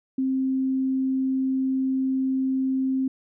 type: tone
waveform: sine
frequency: 263.7 Hz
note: C4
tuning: 14 cents sharp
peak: -21 dBFS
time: 0.18-3.08 s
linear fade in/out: 5 ms
effects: none